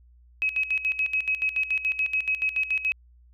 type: tone with tremolo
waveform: sine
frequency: 2552 Hz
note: D#7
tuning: 43 cents sharp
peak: -21 dBFS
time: 0.42-2.92 s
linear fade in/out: 0 ms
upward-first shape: square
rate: 7 Hz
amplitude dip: 75%
effects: added 60 Hz sine -52 dBFS peak until 3.33 s